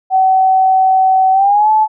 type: tone with pitch glide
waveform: sine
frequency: 758 to 865.7 Hz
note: F#5 to A5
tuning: +42 to -28 cents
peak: -7 dBFS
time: 0.1-1.88 s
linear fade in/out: 50 ms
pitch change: +230 cents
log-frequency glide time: 1.32-1.7 s
effects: none